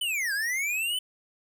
square linear two-way sweep, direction down then up, 3059 to 1568 to 3059 Hz, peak -27 dBFS, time 0.01-0.99 s, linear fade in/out 5 ms, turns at 0.33 s, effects none

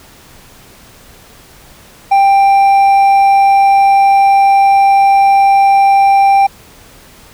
triangle tone with hard clipping, 789 Hz, G5, 11 cents sharp, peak -6 dBFS, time 2.11-6.47 s, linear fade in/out 10 ms, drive 7 dB, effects pink hiss -40 dBFS RMS until 7.33 s

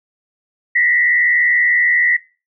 sine tone with frequency modulation, 1953 Hz, B6, 20 cents flat, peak -11 dBFS, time 0.75-2.17 s, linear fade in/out 10 ms, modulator 80.6 Hz, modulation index 0.95, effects noise-tail reverb RT60 0.3 s tail -18 dB re dry

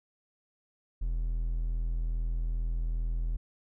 triangle tone, 41.2 Hz, E1, in tune, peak -26 dBFS, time 1.01-3.37 s, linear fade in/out 10 ms, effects none

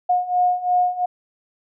sine beating tone pair, 719 / 721.9 Hz, F#5 / F#5, -50 / -43 cents, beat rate 2.9 Hz, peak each -21 / -18 dBFS, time 0.09-1.06 s, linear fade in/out 10 ms, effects none

